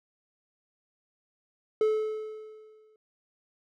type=tone with exponential decay; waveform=triangle; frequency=432.8 Hz; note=A4; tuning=29 cents flat; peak=-18 dBFS; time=1.81-2.96 s; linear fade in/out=2 ms; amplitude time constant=250 ms; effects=none